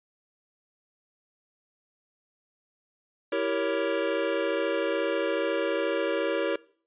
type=chord; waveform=square; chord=E diminished seventh; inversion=none; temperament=equal with one note detuned; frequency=329.6 / 392 / 466.2 / 558.9 Hz; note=E4 / G4 / Bb4 / Db5; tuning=0 / 0 / 0 / +14 cents; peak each=-33 / -33 / -31 / -30 dBFS; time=3.32-6.56 s; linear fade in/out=5 ms; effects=noise-tail reverb RT60 0.5 s tail -22 dB re dry + resampled to 8000 Hz